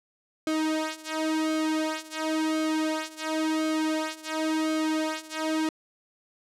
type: tone with flanger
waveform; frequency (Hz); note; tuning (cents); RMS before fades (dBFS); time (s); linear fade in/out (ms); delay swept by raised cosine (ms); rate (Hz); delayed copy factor
sawtooth; 314.1; D#4; +16; -28; 0.47-5.69; 2; 1.1 to 3.2; 0.94; -0.85
effects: low-pass 9000 Hz 12 dB/octave